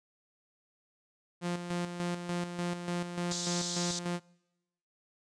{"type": "tone with tremolo", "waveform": "sawtooth", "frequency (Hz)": 175, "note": "F3", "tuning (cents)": 4, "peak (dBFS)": -27, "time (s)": [1.41, 4.2], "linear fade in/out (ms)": 50, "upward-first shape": "square", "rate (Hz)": 3.4, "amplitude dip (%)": 55}
{"type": "band-pass noise", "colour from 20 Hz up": "white", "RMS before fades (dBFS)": -37, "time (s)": [3.31, 3.99], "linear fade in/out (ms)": 2, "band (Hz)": [3500, 7500], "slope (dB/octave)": 48}
{"effects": ["noise-tail reverb RT60 1.0 s tail -26 dB re dry", "resampled to 22050 Hz"]}